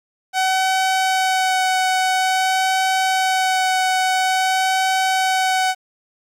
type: tone with vibrato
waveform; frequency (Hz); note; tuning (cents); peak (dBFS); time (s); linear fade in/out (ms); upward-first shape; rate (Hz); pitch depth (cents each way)
sawtooth; 753; F#5; +30; -12; 0.33-5.75; 50; sine; 0.49; 11
effects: low-pass 10000 Hz 12 dB/octave + 9-bit